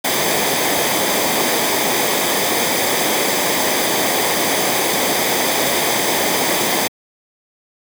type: noise with comb filter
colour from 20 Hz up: pink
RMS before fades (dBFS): -17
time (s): 0.04-6.88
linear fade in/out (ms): 10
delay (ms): 0.72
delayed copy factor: -0.55
effects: high-pass 200 Hz 12 dB/octave